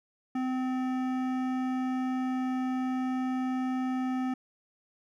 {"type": "tone with hard clipping", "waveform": "sine", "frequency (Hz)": 257.1, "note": "C4", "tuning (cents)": -30, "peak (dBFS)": -30, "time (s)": [0.35, 4.34], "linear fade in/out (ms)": 5, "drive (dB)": 14, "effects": []}